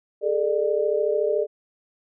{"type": "tone cluster", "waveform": "sine", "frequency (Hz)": [413.4, 447.1, 598], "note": ["G#4", "A4", "D5"], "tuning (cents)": [-8, 28, 31], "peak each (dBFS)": -24, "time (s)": [0.21, 1.47], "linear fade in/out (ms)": 50, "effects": []}